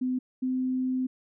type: tone pair in turn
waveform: sine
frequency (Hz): 254.6 / 257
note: C4 / C4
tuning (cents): -47 / -31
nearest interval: unison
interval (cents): 16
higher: second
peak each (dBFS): -25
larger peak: neither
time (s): 0.01-0.19 / 0.42-1.07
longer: second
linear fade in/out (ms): 10
effects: none